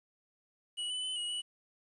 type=tone with pitch steps; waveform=square; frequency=2929 / 2995 / 3027 / 2904 / 2946 Hz; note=F#7 / F#7 / F#7 / F#7 / F#7; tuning=-18 / +20 / +39 / -33 / -8 cents; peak=-35 dBFS; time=0.77-1.42 s; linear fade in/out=20 ms; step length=130 ms; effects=resampled to 24000 Hz + 11-bit